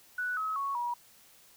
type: tone with pitch steps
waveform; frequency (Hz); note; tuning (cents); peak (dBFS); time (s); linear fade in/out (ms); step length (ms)
sine; 1480 / 1281 / 1108.7 / 959.7; F#6 / E6 / C#6 / B5; 0 / -50 / 0 / -50; -30; 0.18-0.94; 5; 190
effects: white hiss -59 dBFS RMS until 1.56 s